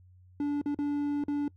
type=tone with dropouts; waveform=triangle; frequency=289.4 Hz; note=D4; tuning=25 cents flat; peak=-25 dBFS; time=0.4-1.48 s; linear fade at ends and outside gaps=2 ms; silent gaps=0.615-0.659 / 0.746-0.788 / 1.239-1.282 s; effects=noise-tail reverb RT60 0.1 s tail -24 dB re dry + added 91 Hz sine -54 dBFS peak until 1.56 s